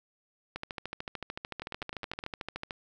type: two click trains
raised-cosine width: 0.3 ms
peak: -20 / -22 dBFS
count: 30 / 7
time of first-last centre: 0.56-2.708 / 1.62-2.239 s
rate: 13.5 / 9.7 Hz
effects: none